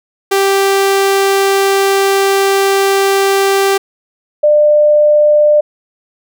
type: tone pair in turn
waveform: sawtooth / sine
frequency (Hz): 392 / 597.4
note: G4 / D5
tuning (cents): 0 / +29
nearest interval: perfect fifth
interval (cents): 729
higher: second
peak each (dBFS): -5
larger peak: neither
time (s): 0.31-3.78 / 4.43-5.61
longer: first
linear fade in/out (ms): 10
effects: none